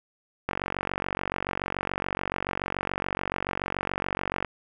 click train, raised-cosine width 0.5 ms, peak -12 dBFS, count 187, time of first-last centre 0.49-4.447 s, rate 47 Hz, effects none

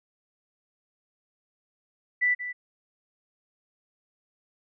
sine tone with echo, 1977 Hz, B6, 1 cent sharp, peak -20 dBFS, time 2.21-2.35 s, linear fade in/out 20 ms, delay 180 ms, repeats 1, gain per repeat -11 dB, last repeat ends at 2.53 s, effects none

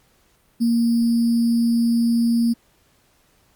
sine tone with sample-and-hold, 233.1 Hz, A#3, in tune, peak -15 dBFS, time 0.6-2.54 s, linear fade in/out 20 ms, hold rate 4900 Hz, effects pink hiss -60 dBFS RMS until 3.55 s + Opus 48 kbps

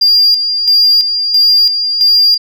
sine tone with tremolo, 4798 Hz, D8, 36 cents sharp, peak -3 dBFS, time 0.01-2.38 s, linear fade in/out 10 ms, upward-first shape square, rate 1.5 Hz, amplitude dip 60%, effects tanh soft clip ceiling -3 dBFS

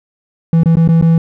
triangle tone with dropouts, 164.81 Hz, E3, in tune, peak -4 dBFS, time 0.53-1.18 s, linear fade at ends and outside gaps 2 ms, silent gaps 0.634-0.658 / 0.756-0.769 / 0.877-0.888 / 1.013-1.024 s, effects none

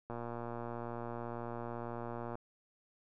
click train, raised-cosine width 1 ms, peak -28 dBFS, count 267, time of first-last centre 0.1-2.354 s, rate 118 Hz, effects none

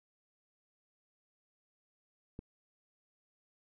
click, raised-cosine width 3 ms, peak -30 dBFS, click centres 2.391 s, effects none

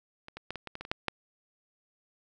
clicks, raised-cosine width 0.3 ms, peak -28 / -25 / -19 / -22 / -23 / -23 / -24 / -26 / -13 / -12 dBFS, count 10, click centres 0.284 / 0.37 / 0.506 / 0.557 / 0.673 / 0.754 / 0.81 / 0.851 / 0.915 / 1.083 s, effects none

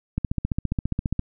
click train, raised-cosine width 5 ms, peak -11 dBFS, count 16, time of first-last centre 0.18-1.194 s, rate 14.8 Hz, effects none

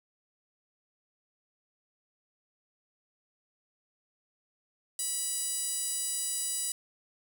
15% pulse tone with high-pass filter, 978 Hz, B5, 17 cents flat, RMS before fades -33 dBFS, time 4.99-6.72 s, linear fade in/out 2 ms, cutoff 7200 Hz, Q 4.3, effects none

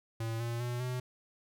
square tone with pitch steps, 113.5 / 117.5 / 121.65 / 125.94 Hz, A#2 / A#2 / B2 / B2, -46 / +14 / -26 / +34 cents, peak -34 dBFS, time 0.2-1 s, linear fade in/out 5 ms, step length 200 ms, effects none

